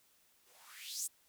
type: noise with band-pass filter sweep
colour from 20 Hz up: violet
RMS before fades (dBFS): -45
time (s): 0.45-1.08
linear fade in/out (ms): 20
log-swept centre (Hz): 340 to 9200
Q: 4
effects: white hiss -70 dBFS RMS until 1.28 s